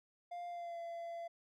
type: tone with pitch glide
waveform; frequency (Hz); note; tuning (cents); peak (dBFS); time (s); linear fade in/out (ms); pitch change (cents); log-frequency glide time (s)
triangle; 700 to 678.9; F5 to F5; +4 to -49; -40; 0.31-1.28; 10; -53; 0.48-0.79
effects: none